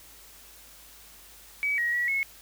sine tone with pitch steps, 2279 / 1896 / 1931 / 2186 Hz, C#7 / A#6 / B6 / C#7, +47 / +29 / -39 / -25 cents, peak -24 dBFS, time 1.63-2.23 s, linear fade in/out 0 ms, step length 150 ms, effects added 50 Hz sine -59 dBFS peak until 2.41 s + white hiss -51 dBFS RMS until 2.41 s

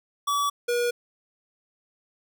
square tone pair in turn, 1144 / 481 Hz, D6 / B4, -46 / -46 cents, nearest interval octave + minor third, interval 1500 cents, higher first, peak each -23 dBFS, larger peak neither, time 0.27-0.5 / 0.68-0.91 s, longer neither, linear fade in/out 10 ms, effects none

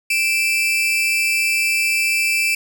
40% pulse tone pair together, 2352 / 2637 Hz, D7 / E7, +2 / 0 cents, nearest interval major second, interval 198 cents, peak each -18 dBFS, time 0.1-2.55 s, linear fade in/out 5 ms, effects none

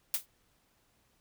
blue noise with exponential decay, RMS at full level -26 dBFS, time 0.14-0.26 s, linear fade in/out 1 ms, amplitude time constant 24 ms, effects pink hiss -71 dBFS RMS until 1.2 s

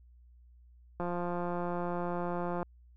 click train, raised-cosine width 1 ms, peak -22 dBFS, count 286, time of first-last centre 1-2.629 s, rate 175 Hz, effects added 60 Hz sine -55 dBFS peak until 2.96 s

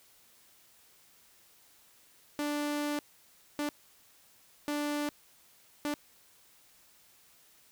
sawtooth tone bursts at uneven times, 293.7 Hz, D4, in tune, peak -27 dBFS, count 4, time 2.39-2.99 / 3.59-3.69 / 4.68-5.09 / 5.85-5.94 s, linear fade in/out 0 ms, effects white hiss -62 dBFS RMS until 7.71 s

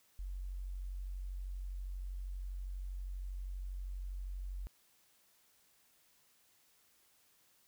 sine tone, 46.25 Hz, F#1, in tune, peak -39 dBFS, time 0.19-4.67 s, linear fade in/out 0 ms, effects white hiss -70 dBFS RMS until 7.67 s

